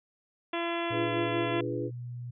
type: harmonic tone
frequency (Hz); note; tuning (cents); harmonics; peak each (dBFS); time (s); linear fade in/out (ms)
339.5; F4; -49; 1 / 2 / 3 / 4 / 5 / 6 / 7 / 8 / 9 / 10; -33 / -35 / -37 / -42 / -42 / -42 / -43 / -41 / -48 / -43; 0.53-1.61; 5
type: tone with pitch glide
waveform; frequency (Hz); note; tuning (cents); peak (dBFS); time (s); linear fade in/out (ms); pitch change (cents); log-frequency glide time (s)
sine; 116.54 to 121.56; A#2 to B2; 0 to -27; -36; 0.9-2.31; 10; +73; 1.33-1.61
type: chord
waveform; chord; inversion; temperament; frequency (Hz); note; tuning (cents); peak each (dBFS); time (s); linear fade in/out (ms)
sine; D diminished seventh; none; equal with one note detuned; 293.7 / 344.8 / 415.3 / 493.9; D4 / F4 / Ab4 / Cb5; 0 / -22 / 0 / 0; -36 / -35 / -37 / -37; 0.9-1.91; 50
effects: none